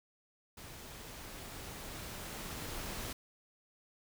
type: noise with level ramp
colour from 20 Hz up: pink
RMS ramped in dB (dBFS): -50 to -41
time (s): 0.57-3.13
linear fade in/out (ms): 5
effects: none